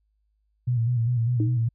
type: tone with vibrato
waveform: sine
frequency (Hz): 119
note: A#2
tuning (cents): +36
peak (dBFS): -20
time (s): 0.67-1.69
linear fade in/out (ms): 10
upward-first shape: square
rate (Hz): 5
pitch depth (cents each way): 62
type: tone with exponential decay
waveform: sine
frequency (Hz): 311.1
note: D#4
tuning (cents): 0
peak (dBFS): -22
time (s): 1.4-1.67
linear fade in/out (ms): 2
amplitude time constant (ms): 57
effects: added 52 Hz sine -67 dBFS peak until 1.74 s